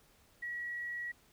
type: tone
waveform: sine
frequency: 1921 Hz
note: B6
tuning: 48 cents flat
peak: -37 dBFS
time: 0.42-1.12 s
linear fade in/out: 10 ms
effects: pink hiss -66 dBFS RMS until 1.32 s